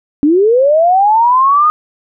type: linear sweep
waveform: sine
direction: up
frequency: 277.2 to 1244.5 Hz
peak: -6 dBFS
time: 0.23-1.7 s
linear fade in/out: 0 ms
effects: none